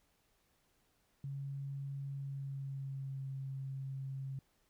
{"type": "tone with pitch glide", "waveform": "sine", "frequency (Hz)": [138.59, 134.88], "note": ["C#3", "C#3"], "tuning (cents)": [0, -47], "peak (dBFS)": -39, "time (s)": [1.24, 4.39], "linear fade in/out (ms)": 2, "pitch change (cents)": -47, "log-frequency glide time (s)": [2.12, 3.29], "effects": ["pink hiss -75 dBFS RMS until 4.69 s"]}